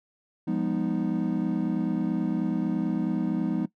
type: chord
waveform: triangle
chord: F half-diminished seventh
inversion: none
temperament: equal with one note detuned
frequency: 174.61 / 203.8 / 246.9 / 311.1 Hz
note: F3 / Ab3 / Cb4 / Eb4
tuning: 0 / -32 / 0 / 0 cents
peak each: -28 dBFS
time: 0.47-3.66 s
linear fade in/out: 10 ms
effects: noise-tail reverb RT60 0.1 s tail -18 dB re dry